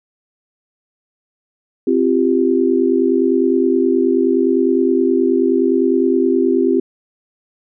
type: chord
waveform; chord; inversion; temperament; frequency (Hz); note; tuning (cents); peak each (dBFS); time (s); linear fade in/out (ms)
sine; C suspended fourth; none; equal with one note detuned; 261.6 / 342.4 / 392; C4 / F4 / G4; 0 / -34 / 0; -16; 1.87-6.8; 5
effects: none